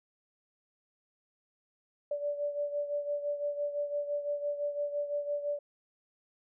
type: beating tone pair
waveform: sine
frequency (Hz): 580 / 585.9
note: D5 / D5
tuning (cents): -22 / -4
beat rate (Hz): 5.9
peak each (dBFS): -32 / -38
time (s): 2.11-5.59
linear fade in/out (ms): 5
effects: none